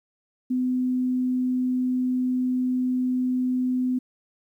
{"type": "tone", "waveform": "sine", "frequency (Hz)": 253.2, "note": "B3", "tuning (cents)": 43, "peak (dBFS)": -21, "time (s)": [0.5, 3.99], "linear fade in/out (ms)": 10, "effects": ["10-bit"]}